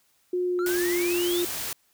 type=tone with pitch glide; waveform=sine; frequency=360 to 350.4 Hz; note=F#4 to F4; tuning=-47 to +6 cents; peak=-23 dBFS; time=0.33-1.45 s; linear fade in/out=5 ms; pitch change=-47 cents; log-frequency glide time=0.45-0.9 s
type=exponential sweep; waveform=triangle; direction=up; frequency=1320 to 3729 Hz; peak=-31 dBFS; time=0.59-1.42 s; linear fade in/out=0 ms
type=noise; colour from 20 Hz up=white; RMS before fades=-32 dBFS; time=0.66-1.73 s; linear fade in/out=2 ms
effects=white hiss -66 dBFS RMS until 1.93 s